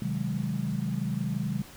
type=chord; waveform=sine; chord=Ab dominant seventh; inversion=first; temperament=just; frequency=129.78 / 155.74 / 186.89 / 207.7 Hz; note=C3 / Eb3 / Gb3 / Ab3; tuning=-14 / +2 / +18 / 0 cents; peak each=-33 dBFS; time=0.02-1.62 s; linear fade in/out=2 ms; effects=pink hiss -49 dBFS RMS until 1.76 s